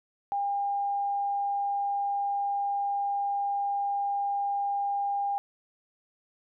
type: tone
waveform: sine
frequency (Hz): 804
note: G5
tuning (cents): +44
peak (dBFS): -26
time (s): 0.32-5.38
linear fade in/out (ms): 0
effects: none